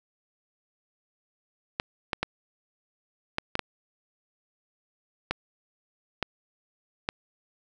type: clicks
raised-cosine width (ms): 0.3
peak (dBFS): -10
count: 9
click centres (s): 1.799 / 2.132 / 2.23 / 3.384 / 3.554 / 3.593 / 5.31 / 6.227 / 7.089
effects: none